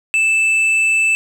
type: tone with hard clipping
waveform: triangle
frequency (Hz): 2637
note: E7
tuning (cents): 0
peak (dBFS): -13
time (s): 0.14-1.15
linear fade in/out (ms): 0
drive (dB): 8
effects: none